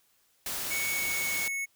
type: noise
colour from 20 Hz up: white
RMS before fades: -34 dBFS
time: 0.46-1.48 s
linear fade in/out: 2 ms
type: tone with pitch glide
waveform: square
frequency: 2227 to 2203 Hz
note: C#7 to C#7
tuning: +7 to -11 cents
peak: -31 dBFS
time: 0.7-1.66 s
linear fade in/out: 20 ms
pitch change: -18 cents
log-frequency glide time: 0.9-1.52 s
effects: white hiss -68 dBFS RMS until 1.75 s